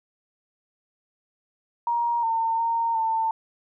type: tone with pitch steps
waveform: sine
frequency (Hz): 943 / 907 / 921 / 896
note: A#5 / A#5 / A#5 / A5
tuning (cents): +20 / -48 / -21 / +31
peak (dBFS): -21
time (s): 1.87-3.31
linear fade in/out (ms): 2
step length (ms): 360
effects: none